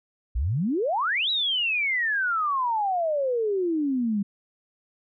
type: exponential two-way sweep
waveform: sine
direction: up then down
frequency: 52.7 to 3951 to 194.9 Hz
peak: -22 dBFS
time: 0.35-4.23 s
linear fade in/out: 10 ms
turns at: 1.3 s
effects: none